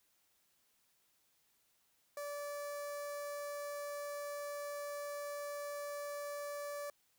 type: tone with notch filter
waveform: sawtooth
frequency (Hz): 579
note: D5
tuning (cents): -25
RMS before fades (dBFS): -43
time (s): 2.17-6.9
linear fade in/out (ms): 2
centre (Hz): 3100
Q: 0.92
effects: white hiss -75 dBFS RMS until 7.18 s